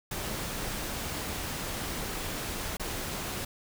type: noise with dropouts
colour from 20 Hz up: pink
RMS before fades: -35 dBFS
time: 0.11-3.45 s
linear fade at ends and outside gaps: 5 ms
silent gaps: 2.77-2.796 s
effects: none